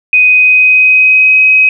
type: tone with pitch glide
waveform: sine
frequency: 2500 to 2532 Hz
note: D#7 to D#7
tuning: +8 to +30 cents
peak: -3 dBFS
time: 0.13-1.69 s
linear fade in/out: 2 ms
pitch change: +22 cents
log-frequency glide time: 0.24-1.4 s
effects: none